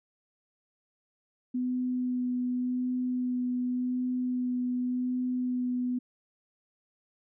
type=tone with vibrato; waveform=sine; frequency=250 Hz; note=B3; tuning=21 cents sharp; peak=-27 dBFS; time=1.54-5.99 s; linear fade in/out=10 ms; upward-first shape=sine; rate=0.88 Hz; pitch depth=11 cents each way; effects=none